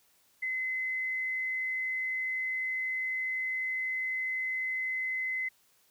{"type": "tone", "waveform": "sine", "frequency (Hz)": 2043, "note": "C7", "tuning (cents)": -42, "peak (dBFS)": -30, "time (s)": [0.42, 5.49], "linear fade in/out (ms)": 10, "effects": ["white hiss -67 dBFS RMS until 5.9 s"]}